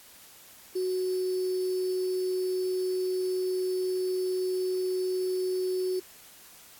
sine tone with sample-and-hold, 370 Hz, F#4, in tune, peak -26 dBFS, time 0.75-6 s, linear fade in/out 10 ms, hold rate 4900 Hz, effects white hiss -52 dBFS RMS until 6.79 s + AAC 64 kbps

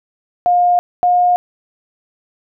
sine tone pair in turn, 710 / 714.5 Hz, F5 / F5, +28 / +39 cents, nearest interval unison, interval 11 cents, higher second, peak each -9 dBFS, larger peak neither, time 0.46-0.79 / 1.03-1.36 s, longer neither, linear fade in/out 0 ms, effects none

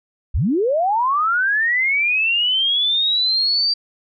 sine linear sweep, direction up, 38 to 4699 Hz, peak -15 dBFS, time 0.34-3.74 s, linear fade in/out 10 ms, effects none

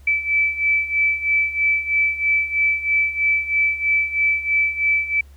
sine beating tone pair, 2311 / 2314.1 Hz, D7 / D7, -28 / -26 cents, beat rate 3.1 Hz, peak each -22 / -18 dBFS, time 0.07-5.21 s, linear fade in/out 5 ms, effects added 69 Hz sine -42 dBFS peak until 5.36 s + pink hiss -57 dBFS RMS until 5.36 s

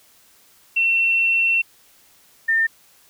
sine tone pair in turn, 2707 / 1806.7 Hz, E7 / A6, +45 / +45 cents, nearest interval perfect fifth, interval 700 cents, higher first, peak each -15 dBFS, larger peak neither, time 0.76-1.62 / 2.48-2.67 s, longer first, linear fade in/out 10 ms, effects white hiss -54 dBFS RMS until 3.09 s

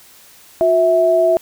sine tone pair together, 361.5 / 654.6 Hz, F#4 / E5, -40 / -12 cents, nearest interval minor seventh, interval 1028 cents, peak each -17 / -11 dBFS, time 0.61-1.37 s, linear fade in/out 0 ms, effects white hiss -45 dBFS RMS until 1.41 s

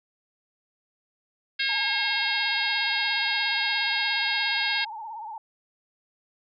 harmonic tone, 540 Hz, C#5, 45 cents flat, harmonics 3 / 4 / 5 / 6 / 7 / 8 / 9, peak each -29 / -30 / -31 / -32 / -32 / -33 / -34 dBFS, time 1.59-4.85 s, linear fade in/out 10 ms
sine tone with vibrato, 880 Hz, A5, in tune, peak -34 dBFS, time 1.69-5.38 s, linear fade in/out 2 ms, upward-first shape sine, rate 17 Hz, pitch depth 93 cents each way
effects none

